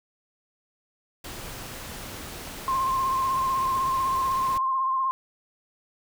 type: noise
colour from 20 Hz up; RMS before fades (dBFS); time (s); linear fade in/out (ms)
pink; -38; 1.24-4.58; 5
type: tone with vibrato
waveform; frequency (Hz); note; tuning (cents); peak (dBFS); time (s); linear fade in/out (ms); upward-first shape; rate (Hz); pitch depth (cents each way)
sine; 1057; C6; +17; -22; 2.68-5.11; 0; triangle; 16; 37
effects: none